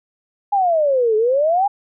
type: exponential two-way sweep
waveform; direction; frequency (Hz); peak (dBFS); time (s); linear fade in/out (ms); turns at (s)
sine; down then up; 830 to 422.4 to 830; -13; 0.52-1.68; 10; 1.16
effects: none